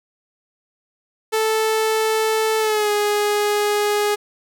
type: tone with pitch glide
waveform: sawtooth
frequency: 439.1 to 415.2 Hz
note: A4 to G#4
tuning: -4 to 0 cents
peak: -13 dBFS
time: 1.32-4.16 s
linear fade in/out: 20 ms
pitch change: -96 cents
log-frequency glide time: 2.59-2.91 s
effects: none